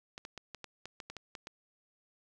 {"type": "clicks", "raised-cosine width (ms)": 0.2, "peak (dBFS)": -26, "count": 11, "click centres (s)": [0.179, 0.251, 0.377, 0.547, 0.643, 0.856, 1.002, 1.1, 1.167, 1.352, 1.471], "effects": []}